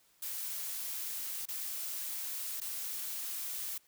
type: noise with dropouts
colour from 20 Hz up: blue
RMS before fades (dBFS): -39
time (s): 0.22-3.78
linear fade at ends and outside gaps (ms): 5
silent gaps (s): 1.456-1.485 / 2.603-2.614
effects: white hiss -68 dBFS RMS until 3.87 s